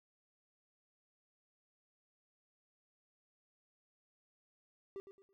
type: tone with echo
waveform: triangle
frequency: 392 Hz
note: G4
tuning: in tune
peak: -40 dBFS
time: 4.96-5 s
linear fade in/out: 0 ms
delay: 110 ms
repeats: 3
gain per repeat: -10 dB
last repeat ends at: 5.33 s
effects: none